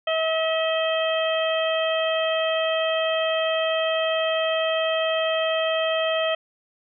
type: harmonic tone with a mistuned harmonic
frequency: 643 Hz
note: E5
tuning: 43 cents flat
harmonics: 1 / 2 / 3 / 4 / 5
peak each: -22 / -30 / -32 / -31 / -29 dBFS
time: 0.07-6.35 s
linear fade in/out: 5 ms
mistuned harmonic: 5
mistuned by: -32 cents
effects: none